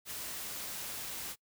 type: noise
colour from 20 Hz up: white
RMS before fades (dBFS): -41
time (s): 0.05-1.36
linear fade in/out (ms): 50
effects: noise-tail reverb RT60 0.1 s tail -23 dB re dry